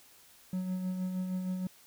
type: tone with tremolo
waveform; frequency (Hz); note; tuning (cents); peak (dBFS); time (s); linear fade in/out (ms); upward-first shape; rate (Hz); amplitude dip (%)
triangle; 184.6; F#3; -4; -28; 0.53-1.67; 2; sine; 6.4; 40
effects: white hiss -59 dBFS RMS until 1.86 s